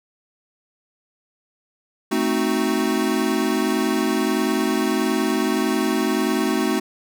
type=chord; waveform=square; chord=A diminished seventh; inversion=none; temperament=equal; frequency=220 / 261.6 / 311.1 / 370 Hz; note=A3 / C4 / Eb4 / Gb4; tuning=0 / 0 / 0 / 0 cents; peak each=-25 dBFS; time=2.11-6.8 s; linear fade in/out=10 ms; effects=none